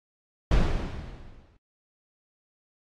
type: noise with exponential decay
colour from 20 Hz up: brown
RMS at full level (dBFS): -18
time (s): 0.51-1.57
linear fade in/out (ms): 5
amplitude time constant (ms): 230
effects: low-pass 5000 Hz 12 dB/octave + AAC 48 kbps